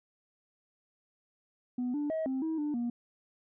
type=tone with pitch steps; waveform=sine; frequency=247.9 / 293.2 / 638 / 263.4 / 320.2 / 296.7 / 238.5 Hz; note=B3 / D4 / D#5 / C4 / D#4 / D4 / A#3; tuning=+7 / -3 / +43 / +12 / +50 / +18 / +40 cents; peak=-28 dBFS; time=1.78-2.9 s; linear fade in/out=5 ms; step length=160 ms; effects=tanh soft clip ceiling -28 dBFS